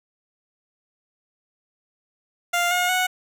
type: tone with pitch steps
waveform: 15% pulse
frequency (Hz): 698.5 / 717.3 / 736.6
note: F5 / F5 / F#5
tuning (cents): 0 / +46 / -8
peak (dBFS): -13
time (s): 2.53-3.07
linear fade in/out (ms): 10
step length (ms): 180
effects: none